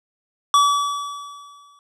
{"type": "tone with exponential decay", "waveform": "square", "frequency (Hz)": 1146, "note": "D6", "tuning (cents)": -43, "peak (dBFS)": -11, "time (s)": [0.54, 1.79], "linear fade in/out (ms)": 1, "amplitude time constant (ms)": 270, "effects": ["low-pass 8000 Hz 12 dB/octave"]}